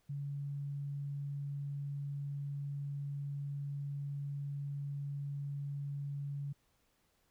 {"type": "tone", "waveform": "sine", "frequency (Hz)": 141.8, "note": "C#3", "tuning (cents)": 40, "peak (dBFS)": -37, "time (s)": [0.09, 6.53], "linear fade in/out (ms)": 10, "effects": ["pink hiss -75 dBFS RMS until 7.3 s"]}